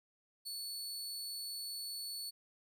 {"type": "tone", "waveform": "sawtooth", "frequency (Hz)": 4435, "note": "C#8", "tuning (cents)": 0, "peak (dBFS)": -38, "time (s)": [0.45, 2.31], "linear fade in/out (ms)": 20, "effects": []}